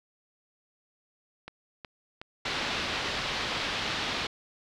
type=click train; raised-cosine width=0.3 ms; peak=-24 dBFS; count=6; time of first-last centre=1.48-3.318 s; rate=2.72 Hz
type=low-pass noise; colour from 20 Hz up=white; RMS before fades=-32 dBFS; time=2.45-4.27 s; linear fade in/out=5 ms; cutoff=4200 Hz; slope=24 dB/octave
effects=none